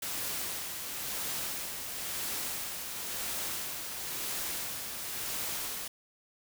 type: noise with tremolo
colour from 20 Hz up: white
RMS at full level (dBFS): -35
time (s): 0.02-5.88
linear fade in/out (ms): 5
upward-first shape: sine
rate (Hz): 0.97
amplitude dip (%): 40
effects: none